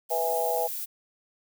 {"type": "noise", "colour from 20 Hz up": "violet", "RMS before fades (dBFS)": -34, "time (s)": [0.09, 0.86], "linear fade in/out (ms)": 20}
{"type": "harmonic tone", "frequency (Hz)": 164.81, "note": "E3", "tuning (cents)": 0, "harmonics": [3, 4, 5], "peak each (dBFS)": [-29, -29, -29], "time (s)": [0.1, 0.68], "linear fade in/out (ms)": 20}
{"effects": []}